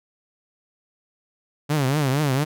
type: tone with vibrato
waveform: sawtooth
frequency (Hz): 140.9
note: C#3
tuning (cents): +29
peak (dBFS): -15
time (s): 1.69-2.45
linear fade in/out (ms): 20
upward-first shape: triangle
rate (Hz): 4.3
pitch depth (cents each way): 190
effects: none